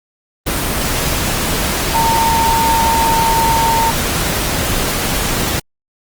sine tone in noise, 910 Hz, A#5, 42 cents flat, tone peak -12 dBFS, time 1.94-3.91 s, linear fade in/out 10 ms, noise pink, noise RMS -17 dBFS, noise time 0.46-5.6 s, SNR +2 dB, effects Opus 24 kbps

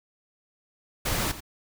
pink noise with echo, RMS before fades -27 dBFS, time 1.05-1.32 s, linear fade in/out 10 ms, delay 86 ms, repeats 1, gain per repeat -13 dB, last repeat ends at 1.406 s, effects none

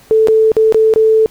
sine tone with dropouts, 440 Hz, A4, in tune, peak -6 dBFS, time 0.11-1.26 s, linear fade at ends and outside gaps 0 ms, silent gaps 0.273-0.284 / 0.518-0.567 / 0.724-0.745 / 0.938-0.96 s, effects pink hiss -44 dBFS RMS until 1.3 s

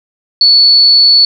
sine tone, 4435 Hz, C#8, in tune, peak -3 dBFS, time 0.41-1.25 s, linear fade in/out 2 ms, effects none

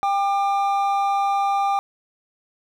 triangle tone pair together, 795.4 / 1198 Hz, G5 / D6, +25 / +34 cents, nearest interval perfect fifth, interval 709 cents, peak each -17 / -23 dBFS, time 0.03-1.79 s, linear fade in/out 0 ms, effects none

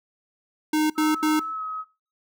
square tone bursts, 307.8 Hz, D#4, 19 cents flat, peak -20 dBFS, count 3, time 0.73-1.396 s, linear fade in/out 5 ms, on 170 ms, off 78 ms
sine tone with pitch glide, 1300 to 1273.2 Hz, E6 to D#6, -24 to +39 cents, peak -28 dBFS, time 0.95-1.85 s, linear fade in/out 50 ms, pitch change -37 cents, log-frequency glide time 1.53-1.63 s
effects noise-tail reverb RT60 0.4 s tail -23 dB re dry

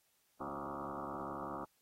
sine tone with frequency modulation, 741 Hz, F#5, 2 cents sharp, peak -40 dBFS, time 0.4-1.65 s, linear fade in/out 10 ms, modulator 70.1 Hz, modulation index 7.8, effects white hiss -75 dBFS RMS until 1.81 s + AAC 48 kbps

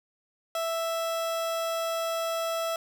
30% pulse tone, 660 Hz, E5, 2 cents sharp, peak -25 dBFS, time 0.55-2.76 s, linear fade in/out 2 ms, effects none

